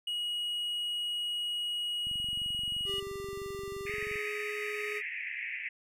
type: tone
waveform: triangle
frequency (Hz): 2900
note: F#7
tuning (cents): -35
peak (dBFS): -30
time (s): 0.07-3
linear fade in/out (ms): 5
type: click train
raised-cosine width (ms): 5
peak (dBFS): -36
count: 49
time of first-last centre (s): 2.07-4.157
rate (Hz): 23
type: tone with pitch glide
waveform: square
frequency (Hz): 395.1 to 418.6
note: G4 to G#4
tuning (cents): +14 to +14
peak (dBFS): -38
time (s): 2.85-5.02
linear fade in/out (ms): 50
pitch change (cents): +100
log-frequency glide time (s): 3.85-3.93
type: band-pass noise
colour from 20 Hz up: pink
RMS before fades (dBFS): -38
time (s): 3.86-5.69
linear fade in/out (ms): 5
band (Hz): 1800 to 2600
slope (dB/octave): 96
effects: none